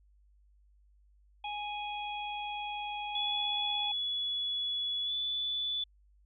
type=harmonic tone; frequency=830.6 Hz; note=G#5; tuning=in tune; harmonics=1 / 3 / 4; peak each=-37 / -42 / -43 dBFS; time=1.44-3.92 s; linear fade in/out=5 ms
type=tone with pitch glide; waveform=sine; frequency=3399 to 3470 Hz; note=G#7 to A7; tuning=+39 to -25 cents; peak=-31 dBFS; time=3.15-5.84 s; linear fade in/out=5 ms; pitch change=+36 cents; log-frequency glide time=5.04-5.13 s
effects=added 50 Hz sine -61 dBFS peak until 6.25 s